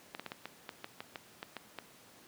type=clicks; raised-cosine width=0.3 ms; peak=-24 dBFS; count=12; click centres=0.149 / 0.196 / 0.263 / 0.319 / 0.456 / 0.692 / 0.844 / 1.005 / 1.158 / 1.429 / 1.567 / 1.787 s; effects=pink hiss -58 dBFS RMS until 2.27 s + high-pass 150 Hz 12 dB/octave